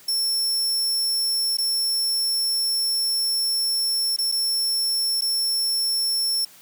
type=tone with dropouts; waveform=sawtooth; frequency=5400 Hz; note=E8; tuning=41 cents sharp; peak=-18 dBFS; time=0.08-6.45 s; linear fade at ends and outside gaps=5 ms; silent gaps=1.571-1.583 / 4.164-4.185 / 4.317-4.321 / 5.21-5.219 s; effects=white hiss -49 dBFS RMS until 6.61 s + high-pass 100 Hz 12 dB/octave